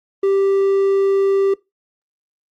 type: tone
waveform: triangle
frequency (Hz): 392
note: G4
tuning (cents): 0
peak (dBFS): -11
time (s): 0.23-1.54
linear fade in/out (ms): 5
effects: noise-tail reverb RT60 0.2 s tail -21 dB re dry + Opus 32 kbps

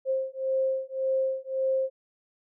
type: beating tone pair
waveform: sine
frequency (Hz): 528 / 529.8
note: C5 / C5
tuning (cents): +16 / +22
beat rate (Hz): 1.8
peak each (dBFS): -28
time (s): 0.05-1.9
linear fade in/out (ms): 50
effects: none

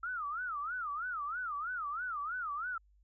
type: tone with vibrato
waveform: sine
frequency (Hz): 1312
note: E6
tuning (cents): -9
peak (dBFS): -35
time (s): 0.03-2.78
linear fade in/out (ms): 5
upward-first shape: sine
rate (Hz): 3.1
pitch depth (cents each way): 240
effects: added 50 Hz sine -63 dBFS peak until 3.03 s

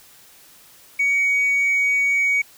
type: tone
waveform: sine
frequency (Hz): 2249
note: C#7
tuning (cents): +24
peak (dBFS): -14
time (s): 0.99-2.42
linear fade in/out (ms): 10
effects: tanh soft clip ceiling -14 dBFS + white hiss -49 dBFS RMS until 2.57 s

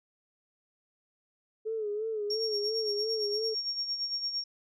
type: tone with vibrato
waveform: sine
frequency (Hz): 429.5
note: A4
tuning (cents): -42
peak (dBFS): -30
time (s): 1.65-3.55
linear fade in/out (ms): 20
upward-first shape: sine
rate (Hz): 2.9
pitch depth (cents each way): 76
type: tone with tremolo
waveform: sine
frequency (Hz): 5540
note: F8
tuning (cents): -15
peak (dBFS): -28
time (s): 2.3-4.44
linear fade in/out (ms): 5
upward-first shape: sine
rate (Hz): 8.8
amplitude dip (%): 60
effects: tanh soft clip ceiling -20 dBFS

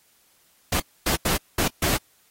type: noise bursts at uneven times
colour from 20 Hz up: pink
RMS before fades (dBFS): -23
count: 5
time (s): 0.72-0.8 / 1.06-1.16 / 1.25-1.37 / 1.58-1.68 / 1.82-1.97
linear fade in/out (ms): 5
effects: white hiss -61 dBFS RMS until 2.3 s + AAC 48 kbps

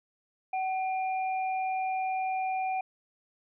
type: tone pair together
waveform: sine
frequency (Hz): 755 / 2397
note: F#5 / D7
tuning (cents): +35 / +35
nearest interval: octave + minor sixth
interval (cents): 2000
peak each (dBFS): -28 / -39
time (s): 0.53-2.81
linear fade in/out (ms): 5
effects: none

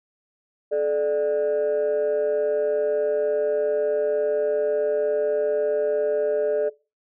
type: tone pair together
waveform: sine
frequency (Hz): 431.7 / 593.9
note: A4 / D5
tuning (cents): -33 / +19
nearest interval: tritone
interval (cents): 552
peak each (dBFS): -21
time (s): 0.71-6.7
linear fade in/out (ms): 20
effects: noise-tail reverb RT60 0.3 s tail -21 dB re dry + tanh soft clip ceiling -16 dBFS

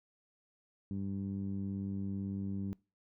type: tone with low-pass filter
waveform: 15% pulse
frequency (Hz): 98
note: G2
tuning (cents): 0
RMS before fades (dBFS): -38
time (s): 0.91-2.73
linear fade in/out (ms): 0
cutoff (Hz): 220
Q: 1.9
effects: noise-tail reverb RT60 0.3 s tail -24 dB re dry

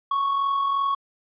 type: tone with amplitude modulation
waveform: triangle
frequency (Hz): 1108.7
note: C#6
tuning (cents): 0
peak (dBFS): -17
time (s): 0.11-0.95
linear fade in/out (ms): 5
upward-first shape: sine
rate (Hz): 42.8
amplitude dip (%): 40
effects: resampled to 8000 Hz

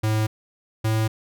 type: tone pair in turn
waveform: square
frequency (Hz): 108.7 / 110.15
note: A2 / A2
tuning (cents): -21 / +2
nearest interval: unison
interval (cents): 23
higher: second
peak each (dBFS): -20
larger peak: neither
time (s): 0.03-0.27 / 0.84-1.08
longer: neither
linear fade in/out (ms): 10
effects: none

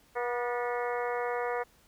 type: harmonic tone with a mistuned harmonic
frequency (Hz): 242.1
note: B3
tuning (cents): -34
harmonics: 2 / 3 / 4 / 5 / 6 / 7 / 8 / 9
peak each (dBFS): -32 / -36 / -38 / -40 / -42 / -43 / -44 / -45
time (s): 0.15-1.64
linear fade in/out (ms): 20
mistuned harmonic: 7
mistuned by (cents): +57
effects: pink hiss -63 dBFS RMS until 1.87 s

